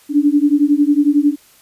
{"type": "beating tone pair", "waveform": "sine", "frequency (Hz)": [285.6, 296.6], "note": ["D4", "D4"], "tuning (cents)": [-48, 17], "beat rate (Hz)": 11, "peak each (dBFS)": -13, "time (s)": [0.09, 1.36], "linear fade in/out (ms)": 50, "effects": ["white hiss -49 dBFS RMS until 1.61 s", "resampled to 32000 Hz"]}